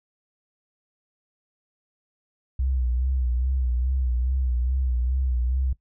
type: tone with vibrato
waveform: sine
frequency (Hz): 63.1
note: B1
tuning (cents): +38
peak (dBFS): -21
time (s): 2.59-5.73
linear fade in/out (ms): 5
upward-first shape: sine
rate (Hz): 2.4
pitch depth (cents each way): 75
effects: noise-tail reverb RT60 0.1 s tail -18 dB re dry